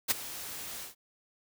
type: noise with ADSR envelope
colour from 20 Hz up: white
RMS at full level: -24 dBFS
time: 0.08-0.95 s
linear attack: 30 ms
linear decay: 16 ms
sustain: -17 dB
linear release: 130 ms
effects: none